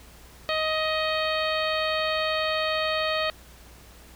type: harmonic tone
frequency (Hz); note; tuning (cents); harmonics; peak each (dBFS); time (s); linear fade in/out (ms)
627; D#5; +13; 1 / 2 / 3 / 4 / 5 / 6 / 7; -27 / -30 / -32 / -33 / -34 / -35 / -35; 0.49-3.3; 0
effects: added 60 Hz sine -50 dBFS peak until 4.15 s + pink hiss -51 dBFS RMS until 4.15 s